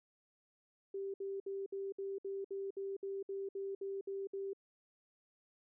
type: tone bursts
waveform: sine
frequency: 392 Hz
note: G4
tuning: in tune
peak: -38 dBFS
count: 14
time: 0.94-4.533 s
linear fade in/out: 5 ms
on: 200 ms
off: 61 ms
effects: none